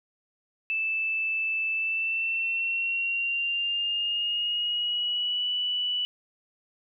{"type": "tone with pitch glide", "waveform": "sine", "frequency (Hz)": [2637, 2960], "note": ["E7", "F#7"], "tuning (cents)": [0, 0], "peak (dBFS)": -25, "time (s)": [0.7, 6.05], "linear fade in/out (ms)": 0, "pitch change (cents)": 200, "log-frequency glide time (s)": [1.74, 5.49], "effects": []}